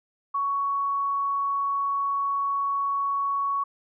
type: tone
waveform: sine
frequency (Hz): 1116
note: C#6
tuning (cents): +11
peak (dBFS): -23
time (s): 0.34-3.64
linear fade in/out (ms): 10
effects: none